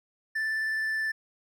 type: tone with vibrato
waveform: triangle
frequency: 1762 Hz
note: A6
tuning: 2 cents sharp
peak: -25 dBFS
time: 0.35-1.12 s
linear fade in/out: 10 ms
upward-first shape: sine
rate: 19 Hz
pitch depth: 10 cents each way
effects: none